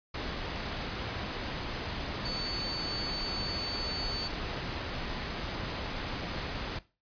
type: tone in noise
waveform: sine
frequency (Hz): 4498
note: C#8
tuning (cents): +24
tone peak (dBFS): -34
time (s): 2.25-4.28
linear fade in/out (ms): 5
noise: pink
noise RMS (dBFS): -36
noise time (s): 0.14-6.79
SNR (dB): -1
effects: noise-tail reverb RT60 0.3 s tail -18 dB re dry + resampled to 11025 Hz